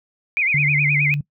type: tone with vibrato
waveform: sine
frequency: 2270 Hz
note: C#7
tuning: 41 cents sharp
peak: -16 dBFS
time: 0.37-1.14 s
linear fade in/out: 0 ms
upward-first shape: sine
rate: 9.5 Hz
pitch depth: 180 cents each way
type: tone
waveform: sine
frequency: 145.7 Hz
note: D3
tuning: 13 cents flat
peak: -19 dBFS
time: 0.54-1.21 s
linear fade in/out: 5 ms
effects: noise-tail reverb RT60 0.1 s tail -21 dB re dry